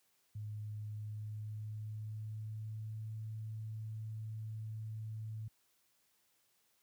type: tone with pitch glide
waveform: sine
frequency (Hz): 106 to 109.48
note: G#2 to A2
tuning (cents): +36 to -8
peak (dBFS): -40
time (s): 0.35-5.48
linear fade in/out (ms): 5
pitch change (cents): +56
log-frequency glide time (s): 0.86-3.12
effects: white hiss -75 dBFS RMS until 6.82 s + high-pass 60 Hz 12 dB/octave